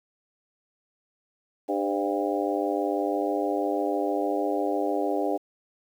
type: harmonic tone with a mistuned harmonic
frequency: 99.9 Hz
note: G2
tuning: 33 cents sharp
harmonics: 3 / 4 / 5 / 6 / 7 / 8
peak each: -29 / -30 / -31 / -32 / -32 / -33 dBFS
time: 1.68-5.38 s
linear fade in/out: 20 ms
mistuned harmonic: 5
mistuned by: +47 cents
effects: 9-bit